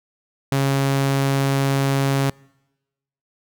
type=tone; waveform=sawtooth; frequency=137.2 Hz; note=C#3; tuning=17 cents flat; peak=-13 dBFS; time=0.52-2.3 s; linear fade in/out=2 ms; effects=noise-tail reverb RT60 1.0 s tail -26 dB re dry